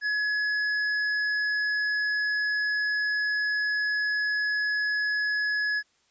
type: tone with tanh clipping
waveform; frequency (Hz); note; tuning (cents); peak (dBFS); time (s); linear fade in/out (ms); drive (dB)
triangle; 1692; G#6; +32; -26; 0.01-5.83; 50; 15
effects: white hiss -67 dBFS RMS until 6.1 s + resampled to 16000 Hz